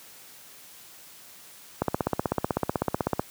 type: click train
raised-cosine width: 1 ms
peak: -9 dBFS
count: 23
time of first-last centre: 1.82-3.195 s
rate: 16 Hz
effects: white hiss -49 dBFS RMS until 3.3 s + high-pass 80 Hz 12 dB/octave